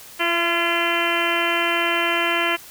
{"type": "harmonic tone with a mistuned harmonic", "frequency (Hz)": 341.8, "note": "F4", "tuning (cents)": -37, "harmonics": [1, 2, 3, 4, 5, 6, 7, 8, 9], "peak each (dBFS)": [-27, -27, -27, -27, -27, -27, -27, -27, -27], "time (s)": [0.19, 2.57], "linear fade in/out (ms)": 20, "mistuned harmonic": 2, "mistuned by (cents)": -21, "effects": ["white hiss -42 dBFS RMS until 2.7 s"]}